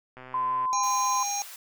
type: click train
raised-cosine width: 0.5 ms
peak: -29 dBFS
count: 63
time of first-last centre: 0.17-0.654 s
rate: 128 Hz
type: tone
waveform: sine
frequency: 1024 Hz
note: C6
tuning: 38 cents flat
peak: -24 dBFS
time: 0.34-1.23 s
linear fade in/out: 2 ms
type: harmonic tone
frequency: 807 Hz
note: G#5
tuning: 50 cents flat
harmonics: 1 / 3 / 5 / 7 / 8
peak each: -31 / -41 / -42 / -34 / -31 dBFS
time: 0.73-1.42 s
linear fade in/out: 0 ms
type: high-pass noise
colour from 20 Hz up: white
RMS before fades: -43 dBFS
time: 0.83-1.56 s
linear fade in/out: 2 ms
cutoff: 670 Hz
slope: 24 dB/octave
effects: none